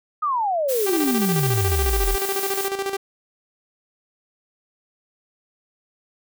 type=exponential sweep; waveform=sine; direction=down; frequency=1272 to 37.57 Hz; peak=-19 dBFS; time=0.22-2.16 s; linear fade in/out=10 ms
type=noise; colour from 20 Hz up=blue; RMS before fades=-28 dBFS; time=0.68-2.69 s; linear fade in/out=20 ms
type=tone with tremolo; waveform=sawtooth; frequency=392 Hz; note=G4; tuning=in tune; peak=-18 dBFS; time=0.86-2.97 s; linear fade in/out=10 ms; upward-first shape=square; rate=14 Hz; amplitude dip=60%
effects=none

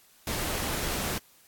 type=noise; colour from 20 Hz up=pink; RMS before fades=-31 dBFS; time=0.27-1.18 s; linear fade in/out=2 ms; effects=white hiss -59 dBFS RMS until 1.47 s + AAC 64 kbps

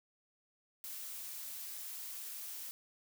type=noise; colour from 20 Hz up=blue; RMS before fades=-45 dBFS; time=0.84-2.71 s; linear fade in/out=0 ms; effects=none

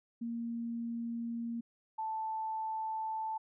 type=tone pair in turn; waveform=sine; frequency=233.1 / 880.1 Hz; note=A#3 / A5; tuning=0 / 0 cents; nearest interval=octave + major seventh; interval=2300 cents; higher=second; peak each=-35 / -34 dBFS; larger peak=second; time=0.21-1.61 / 1.98-3.38 s; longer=neither; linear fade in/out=10 ms; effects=none

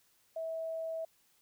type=tone; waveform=sine; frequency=650 Hz; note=E5; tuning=24 cents flat; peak=-35 dBFS; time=0.36-1.05 s; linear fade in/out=5 ms; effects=white hiss -70 dBFS RMS until 1.41 s

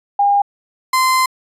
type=tone pair in turn; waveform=sine / 35% pulse; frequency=808 / 1035.9 Hz; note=G#5 / C6; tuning=-48 / -18 cents; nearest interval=major third; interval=430 cents; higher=second; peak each=-10 dBFS; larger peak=neither; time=0.19-0.42 / 0.93-1.26 s; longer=second; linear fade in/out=5 ms; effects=resampled to 32000 Hz

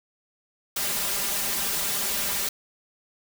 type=noise with comb filter; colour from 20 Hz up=white; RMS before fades=-27 dBFS; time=0.76-2.49 s; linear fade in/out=5 ms; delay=5 ms; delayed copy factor=+1; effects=none

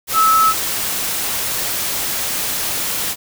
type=tone in noise; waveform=sine; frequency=1300 Hz; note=E6; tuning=24 cents flat; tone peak=-10 dBFS; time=0.13-0.54 s; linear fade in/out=50 ms; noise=white; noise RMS=-21 dBFS; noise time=0.07-3.16 s; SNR=+8 dB; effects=none

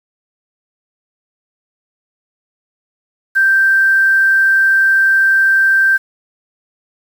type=tone with quantisation; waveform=sine; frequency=1568 Hz; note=G6; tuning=in tune; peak=-8 dBFS; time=3.35-5.98 s; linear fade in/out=20 ms; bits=6; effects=none

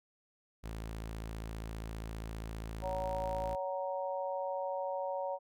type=tone; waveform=sawtooth; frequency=55 Hz; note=A1; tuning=in tune; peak=-36 dBFS; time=0.63-3.56 s; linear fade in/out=20 ms
type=harmonic tone; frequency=186.7 Hz; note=F#3; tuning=16 cents sharp; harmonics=3 / 4 / 5; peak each=-36 / -41 / -40 dBFS; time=2.81-5.39 s; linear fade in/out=50 ms
effects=none

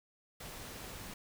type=noise with amplitude modulation; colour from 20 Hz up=pink; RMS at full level=-45 dBFS; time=0.4-1.14 s; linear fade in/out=5 ms; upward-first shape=sine; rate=228 Hz; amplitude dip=35%; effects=none

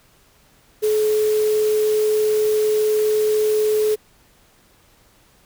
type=tone in noise; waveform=sine; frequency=428.2 Hz; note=A4; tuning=47 cents flat; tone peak=-15 dBFS; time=0.82-3.96 s; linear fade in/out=20 ms; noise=white; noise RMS=-33 dBFS; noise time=0.82-3.96 s; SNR=+15 dB; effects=pink hiss -55 dBFS RMS until 5.45 s

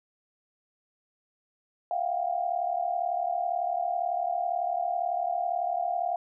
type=tone cluster; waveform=sine; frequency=672 / 710 / 782 Hz; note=E5 / F5 / G5; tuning=+33 / +28 / -4 cents; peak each=-33 / -28 / -33 dBFS; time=1.91-6.16 s; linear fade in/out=2 ms; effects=none

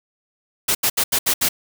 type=noise bursts at uneven times; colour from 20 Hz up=white; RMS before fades=-18 dBFS; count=6; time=0.68-0.75 / 0.83-0.9 / 0.97-1.04 / 1.12-1.19 / 1.26-1.34 / 1.41-1.49 s; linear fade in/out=10 ms; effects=none

